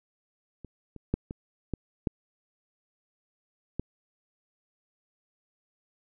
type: clicks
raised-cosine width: 3 ms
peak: -29 / -30 / -12 / -23 / -17 / -13 / -17 dBFS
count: 7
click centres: 0.647 / 0.963 / 1.14 / 1.309 / 1.737 / 2.072 / 3.796 s
effects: none